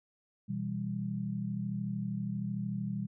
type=chord; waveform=sine; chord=E minor; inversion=second; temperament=just; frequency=123.61 / 164.81 / 197.78 Hz; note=B2 / E3 / G3; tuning=+2 / 0 / +16 cents; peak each=-38 / -39 / -35 dBFS; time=0.48-3.07 s; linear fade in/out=20 ms; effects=none